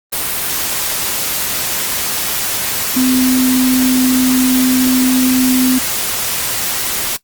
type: tone in noise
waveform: sine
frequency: 256.1 Hz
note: C4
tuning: 37 cents flat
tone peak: -10 dBFS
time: 2.96-5.79 s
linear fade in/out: 10 ms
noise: white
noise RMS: -18 dBFS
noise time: 0.12-7.17 s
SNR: +5 dB
effects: noise-tail reverb RT60 0.1 s tail -19 dB re dry + Opus 32 kbps